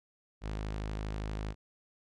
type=tone; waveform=sawtooth; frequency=52.5 Hz; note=G#1; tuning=19 cents sharp; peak=-31 dBFS; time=0.41-1.55 s; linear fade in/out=50 ms; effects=low-pass 6000 Hz 12 dB/octave